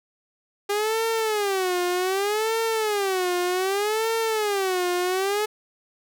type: tone with vibrato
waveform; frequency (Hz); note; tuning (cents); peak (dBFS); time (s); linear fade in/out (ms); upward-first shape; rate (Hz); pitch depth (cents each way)
sawtooth; 401.5; G4; +41; -18; 0.69-5.46; 10; sine; 0.65; 210
effects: none